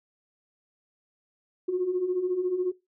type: beating tone pair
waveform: sine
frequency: 352.5 / 366.5 Hz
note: F4 / F#4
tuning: +16 / -16 cents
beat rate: 14 Hz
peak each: -31 / -24 dBFS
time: 1.68-2.72 s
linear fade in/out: 10 ms
effects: noise-tail reverb RT60 0.2 s tail -18 dB re dry + tanh soft clip ceiling -17 dBFS